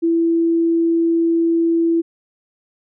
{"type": "tone", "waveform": "sine", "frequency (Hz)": 333, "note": "E4", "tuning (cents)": 18, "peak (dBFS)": -13, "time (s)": [0.02, 2.02], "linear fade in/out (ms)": 20, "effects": []}